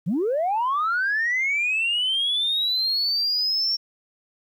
sine linear sweep, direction up, 144.7 to 5500 Hz, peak -19 dBFS, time 0.06-3.77 s, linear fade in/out 20 ms, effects tanh soft clip ceiling -17 dBFS + 10-bit

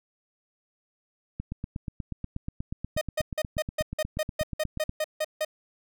click train, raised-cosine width 5 ms, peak -20 dBFS, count 30, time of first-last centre 1.4-4.894 s, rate 8.3 Hz
45% pulse tone bursts, 618 Hz, D#5, 12 cents flat, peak -25 dBFS, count 13, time 2.97-5.449 s, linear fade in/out 5 ms, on 43 ms, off 160 ms
effects none

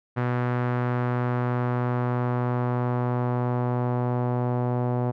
sawtooth tone with low-pass filter sweep, 123.1 Hz, B2, 5 cents flat, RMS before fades -25 dBFS, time 0.16-5.12 s, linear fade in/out 20 ms, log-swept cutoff 1600 to 790 Hz, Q 1.5, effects none

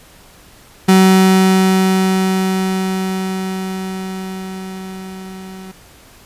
35% pulse tone with level ramp, 188.8 Hz, F#3, 35 cents sharp, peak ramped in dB -4 to -29 dBFS, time 0.88-5.72 s, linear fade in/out 10 ms, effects pink hiss -44 dBFS RMS until 6.25 s + resampled to 32000 Hz

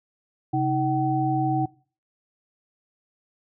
sine tone cluster, 133.3 / 316.6 / 759 Hz, C3 / D#4 / F#5, +33 / +30 / +44 cents, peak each -25 dBFS, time 0.53-1.66 s, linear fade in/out 10 ms, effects noise-tail reverb RT60 0.4 s tail -21 dB re dry

